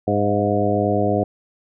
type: harmonic tone with a mistuned harmonic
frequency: 102.6 Hz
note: G#2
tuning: 21 cents flat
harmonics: 1 / 2 / 3 / 4 / 5 / 6 / 7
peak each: -24 / -24 / -24 / -24 / -24 / -24 / -24 dBFS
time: 0.07-1.24 s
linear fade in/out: 10 ms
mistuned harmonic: 6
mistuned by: +38 cents
effects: none